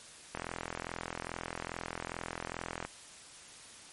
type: click train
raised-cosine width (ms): 0.5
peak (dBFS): -21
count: 107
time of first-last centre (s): 0.35-2.85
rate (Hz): 42.4
effects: white hiss -52 dBFS RMS until 3.92 s + MP3 48 kbps